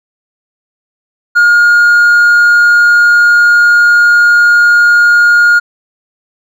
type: tone with hard clipping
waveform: sine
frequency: 1424 Hz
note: F6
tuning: 33 cents sharp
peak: -4 dBFS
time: 1.35-5.6 s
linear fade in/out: 20 ms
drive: 2 dB
effects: none